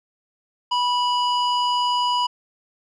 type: tone with low-pass filter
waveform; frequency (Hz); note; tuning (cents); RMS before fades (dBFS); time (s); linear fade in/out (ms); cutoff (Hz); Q
square; 981; B5; -12; -21; 0.71-2.27; 10; 4200; 1.8
effects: none